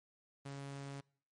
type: tone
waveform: sawtooth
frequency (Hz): 139.2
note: C#3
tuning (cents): +8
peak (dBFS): -40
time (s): 0.45-1.01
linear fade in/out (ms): 10
effects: noise-tail reverb RT60 0.6 s tail -26 dB re dry + MP3 48 kbps